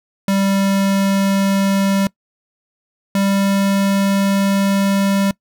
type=tone pair in turn; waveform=square; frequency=196 / 197.08 Hz; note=G3 / G3; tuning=0 / +10 cents; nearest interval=unison; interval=10 cents; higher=second; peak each=-14 dBFS; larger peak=neither; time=0.28-2.07 / 3.15-5.31 s; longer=second; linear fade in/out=2 ms; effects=noise-tail reverb RT60 0.1 s tail -23 dB re dry